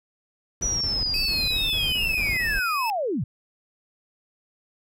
brown noise bursts, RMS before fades -32 dBFS, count 9, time 0.61-2.594 s, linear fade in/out 2 ms, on 200 ms, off 23 ms
sine linear sweep, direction down, 5920 to 92.5 Hz, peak -23 dBFS, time 0.62-3.24 s, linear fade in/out 5 ms
30% pulse tone with vibrato, 2552 Hz, D#7, 43 cents sharp, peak -25 dBFS, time 1.14-2.9 s, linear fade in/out 0 ms, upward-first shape triangle, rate 2.4 Hz, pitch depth 59 cents each way
effects none

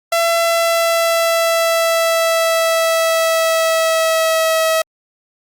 sawtooth tone with pitch glide, 672 to 644.3 Hz, E5 to E5, +33 to -40 cents, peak -9 dBFS, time 0.12-4.82 s, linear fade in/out 5 ms, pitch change -73 cents, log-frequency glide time 0.37-4.65 s, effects Opus 48 kbps

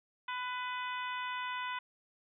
harmonic tone with a mistuned harmonic, 500 Hz, B4, 21 cents sharp, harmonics 2 / 3 / 4 / 5 / 6 / 7, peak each -38 / -42 / -44 / -46 / -48 / -49 dBFS, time 0.28-1.79 s, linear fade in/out 5 ms, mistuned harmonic 3, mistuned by -18 cents, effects none

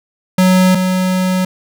square tone pair in turn, 185 / 185 Hz, F#3 / F#3, 0 / 0 cents, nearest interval unison, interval 0 cents, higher neither, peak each -8 / -13 dBFS, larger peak first, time 0.38-0.75 / 0.75-1.45 s, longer second, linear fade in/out 5 ms, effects none

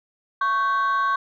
sine tone pair together, 1108.7 / 1546.7 Hz, C#6 / G6, 0 / -24 cents, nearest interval tritone, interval 576 cents, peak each -18 / -23 dBFS, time 0.41-1.16 s, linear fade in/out 5 ms, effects tanh soft clip ceiling -16 dBFS

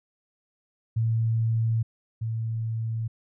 sine tone pair in turn, 113.3 / 112.78 Hz, A#2 / A2, -49 / +43 cents, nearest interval unison, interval 8 cents, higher first, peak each -21 / -26 dBFS, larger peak first, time 0.96-1.83 / 2.21-3.08 s, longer neither, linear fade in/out 10 ms, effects none

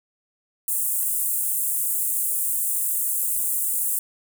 pink high-pass noise, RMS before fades -24 dBFS, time 0.68-3.99 s, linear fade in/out 2 ms, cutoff 8200 Hz, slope 48 dB/octave, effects none

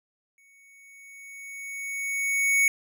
square tone with exponential growth, 2225 Hz, C#7, 6 cents sharp, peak -18 dBFS, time 0.38-2.68 s, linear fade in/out 1 ms, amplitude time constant 500 ms, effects none

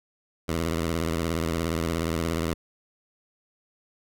10% pulse tone with vibrato, 82.41 Hz, E2, in tune, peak -17 dBFS, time 0.48-2.54 s, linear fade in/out 10 ms, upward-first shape sine, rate 17 Hz, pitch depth 110 cents each way, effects none

